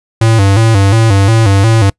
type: tone with vibrato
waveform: square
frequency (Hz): 105.3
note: G#2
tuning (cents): +24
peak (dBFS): -6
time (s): 0.21-1.9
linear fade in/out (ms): 5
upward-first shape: square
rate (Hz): 2.8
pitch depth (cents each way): 120
effects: noise-tail reverb RT60 0.1 s tail -25 dB re dry + resampled to 24000 Hz